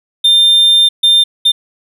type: tone bursts at uneven times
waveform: triangle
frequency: 3600 Hz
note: A7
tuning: 39 cents sharp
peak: -4 dBFS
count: 3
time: 0.24-0.89 / 1.03-1.24 / 1.45-1.52 s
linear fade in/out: 10 ms
effects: none